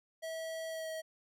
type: tone with pitch glide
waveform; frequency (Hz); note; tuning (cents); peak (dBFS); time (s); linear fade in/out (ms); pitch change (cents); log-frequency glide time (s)
square; 648 to 639.1; E5 to D#5; -30 to +46; -39; 0.22-1.02; 20; -24; 0.69-0.89
effects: none